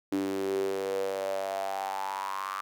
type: tone with high-pass filter sweep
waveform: sawtooth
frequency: 96.9 Hz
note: G2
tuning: 20 cents flat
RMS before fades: -32 dBFS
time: 0.12-2.61 s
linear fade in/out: 0 ms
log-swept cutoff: 300 to 1200 Hz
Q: 7.9
effects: none